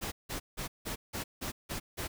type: noise bursts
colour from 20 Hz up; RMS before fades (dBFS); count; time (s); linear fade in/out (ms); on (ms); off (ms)
pink; -37; 8; 0.01-2.08; 20; 110; 170
effects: none